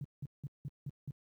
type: tone bursts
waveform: sine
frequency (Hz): 141.3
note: C#3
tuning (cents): +34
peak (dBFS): -37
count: 6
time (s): 0.01-1.108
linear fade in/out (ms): 2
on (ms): 33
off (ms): 180
effects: high-pass 60 Hz 12 dB/octave + 12-bit